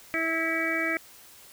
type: harmonic tone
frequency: 325.9 Hz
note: E4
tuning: 20 cents flat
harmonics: 1 / 2 / 4 / 5 / 6 / 7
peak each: -32 / -34 / -36 / -34 / -30 / -30 dBFS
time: 0.14-0.97 s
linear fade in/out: 0 ms
effects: white hiss -51 dBFS RMS until 1.52 s